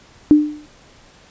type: tone with exponential decay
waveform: sine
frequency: 299.7 Hz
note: D4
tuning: 35 cents sharp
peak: -3 dBFS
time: 0.31-0.66 s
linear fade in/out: 0 ms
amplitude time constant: 76 ms
effects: pink hiss -48 dBFS RMS until 1.3 s + resampled to 16000 Hz